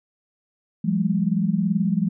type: tone cluster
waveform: sine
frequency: 169.8 / 192.6 / 211 Hz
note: F3 / G3 / G#3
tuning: -48 / -30 / +28 cents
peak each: -23 dBFS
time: 0.84-2.09 s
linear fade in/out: 10 ms
effects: none